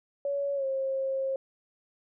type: tone with pitch glide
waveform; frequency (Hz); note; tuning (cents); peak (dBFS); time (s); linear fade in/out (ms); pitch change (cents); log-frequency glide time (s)
sine; 563 to 535.7; C#5 to C5; +27 to +41; -27; 0.25-1.36; 2; -86; 0.55-0.65
effects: none